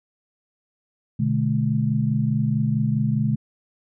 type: tone cluster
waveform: sine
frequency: 122.7 / 147.4 / 213.2 Hz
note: B2 / D3 / G#3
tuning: -11 / +7 / +46 cents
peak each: -23 dBFS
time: 1.19-3.36 s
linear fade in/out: 10 ms
effects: none